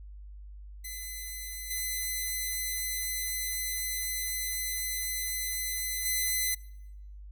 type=tone with level steps; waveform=5% pulse; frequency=2024 Hz; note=B6; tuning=42 cents sharp; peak=-28 / -21 / -17 dBFS; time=0.84-6.55 s; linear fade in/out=10 ms; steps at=1.7 / 6.05 s; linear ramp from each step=10 ms; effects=noise-tail reverb RT60 0.8 s tail -20 dB re dry + added 50 Hz sine -43 dBFS peak until 7.31 s